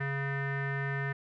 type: tone with low-pass filter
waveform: square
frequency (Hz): 138.59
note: C#3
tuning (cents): 0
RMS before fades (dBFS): -33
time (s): 0-1.13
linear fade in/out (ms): 10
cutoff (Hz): 1800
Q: 7.6
effects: none